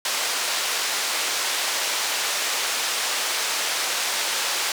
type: band-pass noise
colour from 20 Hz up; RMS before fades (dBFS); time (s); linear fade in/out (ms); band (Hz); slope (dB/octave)
white; -25; 0.05-4.72; 2; 530 to 6400; 12
effects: none